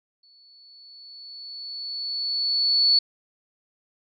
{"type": "tone with exponential growth", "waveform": "sine", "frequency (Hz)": 4435, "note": "C#8", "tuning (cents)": 0, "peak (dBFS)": -14, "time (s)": [0.23, 2.99], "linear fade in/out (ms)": 5, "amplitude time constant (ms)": 600, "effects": []}